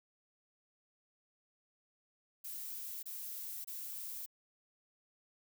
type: noise bursts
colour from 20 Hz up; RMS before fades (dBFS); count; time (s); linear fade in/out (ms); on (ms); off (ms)
violet; -44; 3; 2.44-4.262; 10; 590; 26
effects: none